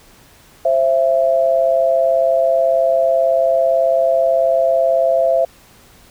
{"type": "tone pair together", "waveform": "sine", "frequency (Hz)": [528.8, 667], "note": ["C5", "E5"], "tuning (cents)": [18, 20], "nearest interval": "major third", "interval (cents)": 402, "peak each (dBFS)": [-16, -13], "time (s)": [0.65, 5.45], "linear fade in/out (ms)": 5, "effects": ["pink hiss -47 dBFS RMS until 6.1 s"]}